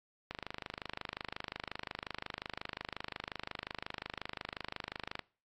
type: click train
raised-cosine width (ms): 0.3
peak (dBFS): -23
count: 126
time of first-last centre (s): 0.31-5.193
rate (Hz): 25.6
effects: noise-tail reverb RT60 0.4 s tail -22 dB re dry + AAC 48 kbps